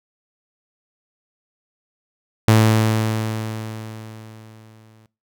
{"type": "tone with exponential decay", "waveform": "sawtooth", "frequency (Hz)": 110, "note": "A2", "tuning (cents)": 0, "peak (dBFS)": -6, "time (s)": [2.48, 5.06], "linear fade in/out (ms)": 0, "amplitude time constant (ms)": 560, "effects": ["noise-tail reverb RT60 0.3 s tail -21 dB re dry"]}